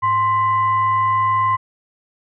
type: tone with frequency modulation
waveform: sine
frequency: 1046.5 Hz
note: C6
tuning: in tune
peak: -14 dBFS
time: 0.02-1.57 s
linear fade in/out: 20 ms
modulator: 942 Hz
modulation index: 0.4
effects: none